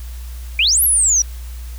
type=exponential two-way sweep; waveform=sine; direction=up then down; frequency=2317 to 11980 to 5670 Hz; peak=-11 dBFS; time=0.59-1.22 s; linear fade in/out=2 ms; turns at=0.83 s; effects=added 60 Hz sine -27 dBFS peak until 1.78 s + white hiss -43 dBFS RMS until 1.78 s